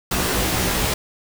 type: noise with comb filter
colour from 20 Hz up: pink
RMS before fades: -21 dBFS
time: 0.11-0.94 s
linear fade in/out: 5 ms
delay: 16 ms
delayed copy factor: +0.8
effects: none